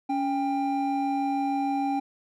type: tone pair together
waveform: triangle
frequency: 280.1 / 793.8 Hz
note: C#4 / G5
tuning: +18 / +22 cents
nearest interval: octave + tritone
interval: 1804 cents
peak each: -25 dBFS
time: 0.09-2 s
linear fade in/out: 10 ms
effects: none